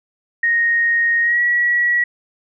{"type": "tone with pitch glide", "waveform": "sine", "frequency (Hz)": [1864.7, 1927.1], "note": ["A#6", "B6"], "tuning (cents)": [0, -43], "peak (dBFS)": -13, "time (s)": [0.43, 2.04], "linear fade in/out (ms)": 5, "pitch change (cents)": 57, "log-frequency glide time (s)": [1.22, 1.41], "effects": []}